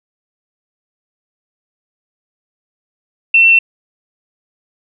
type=tone; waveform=sine; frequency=2697 Hz; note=E7; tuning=39 cents sharp; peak=-5 dBFS; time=3.34-3.59 s; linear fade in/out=5 ms; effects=none